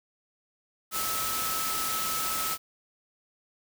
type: tone in noise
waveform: sine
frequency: 1300 Hz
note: E6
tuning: 24 cents flat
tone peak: -33 dBFS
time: 0.91-2.58 s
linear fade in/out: 50 ms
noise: white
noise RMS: -31 dBFS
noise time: 0.91-2.58 s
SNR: -5 dB
effects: none